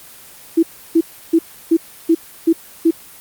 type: tone bursts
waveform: sine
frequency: 329.6 Hz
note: E4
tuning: in tune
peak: -8 dBFS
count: 7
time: 0.57-2.91 s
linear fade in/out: 10 ms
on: 60 ms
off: 320 ms
effects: white hiss -40 dBFS RMS until 3.2 s + Opus 24 kbps